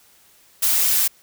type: noise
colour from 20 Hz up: blue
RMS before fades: -18 dBFS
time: 0.62-1.08 s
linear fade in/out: 10 ms
effects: white hiss -54 dBFS RMS until 1.22 s